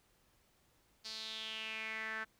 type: tone with band-pass filter sweep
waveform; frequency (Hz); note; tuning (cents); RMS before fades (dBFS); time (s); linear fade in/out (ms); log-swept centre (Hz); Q
sawtooth; 220; A3; 0; -43; 1.04-2.25; 20; 4700 to 1600; 4.9
effects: pink hiss -72 dBFS RMS until 2.39 s